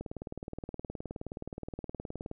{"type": "click train", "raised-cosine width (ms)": 2, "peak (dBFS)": -25, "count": 45, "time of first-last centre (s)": [0.01, 2.314], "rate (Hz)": 19.1, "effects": []}